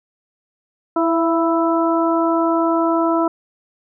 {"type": "harmonic tone with a mistuned harmonic", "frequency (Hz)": 329.6, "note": "E4", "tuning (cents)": 0, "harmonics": [1, 2, 3, 4], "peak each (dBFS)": [-17, -20, -22, -23], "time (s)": [0.96, 3.28], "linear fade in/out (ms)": 5, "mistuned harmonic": 2, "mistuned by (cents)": 26, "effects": []}